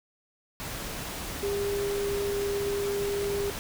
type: tone in noise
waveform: sine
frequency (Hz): 403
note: G4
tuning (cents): +48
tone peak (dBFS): -27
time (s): 1.43-3.5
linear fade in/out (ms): 0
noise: pink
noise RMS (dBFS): -36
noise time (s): 0.6-3.59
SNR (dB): +6
effects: none